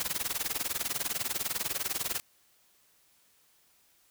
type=noise with tremolo; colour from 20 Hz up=white; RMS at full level=-29 dBFS; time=0-2.2 s; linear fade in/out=0 ms; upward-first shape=triangle; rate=20 Hz; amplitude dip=100%; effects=white hiss -66 dBFS RMS until 4.1 s